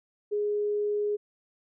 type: tone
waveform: sine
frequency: 415.3 Hz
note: G#4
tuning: in tune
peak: -25 dBFS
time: 0.31-1.17 s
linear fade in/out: 20 ms
effects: none